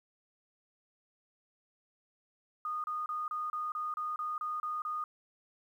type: tone bursts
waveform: sine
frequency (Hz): 1230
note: D#6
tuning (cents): -20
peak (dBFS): -33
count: 11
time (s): 2.65-5.04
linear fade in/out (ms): 2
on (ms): 190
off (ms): 30
effects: 11-bit